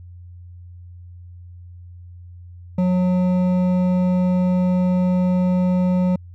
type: tone with hard clipping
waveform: sine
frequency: 181.8 Hz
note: F#3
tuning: 30 cents flat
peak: -17 dBFS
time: 2.78-6.16 s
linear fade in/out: 5 ms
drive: 9 dB
effects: added 88 Hz sine -37 dBFS peak until 6.34 s